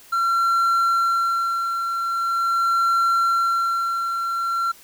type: tone with tremolo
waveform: triangle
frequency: 1363 Hz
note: F6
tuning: 43 cents flat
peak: -14 dBFS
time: 0.12-4.72 s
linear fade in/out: 10 ms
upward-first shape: sine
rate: 0.43 Hz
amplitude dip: 50%
effects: white hiss -48 dBFS RMS until 4.83 s